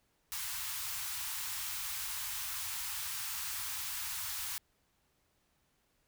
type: band-stop noise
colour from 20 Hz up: white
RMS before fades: -39 dBFS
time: 0.32-4.58 s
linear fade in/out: 0 ms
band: 120 to 840 Hz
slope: 48 dB/octave
effects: pink hiss -75 dBFS RMS until 6.07 s